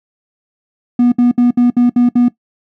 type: tone bursts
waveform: triangle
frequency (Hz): 243.2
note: B3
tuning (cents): -26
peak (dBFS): -4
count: 7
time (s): 0.99-2.284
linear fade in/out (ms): 5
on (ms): 130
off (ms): 64
effects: noise-tail reverb RT60 0.1 s tail -19 dB re dry + tanh soft clip ceiling -1 dBFS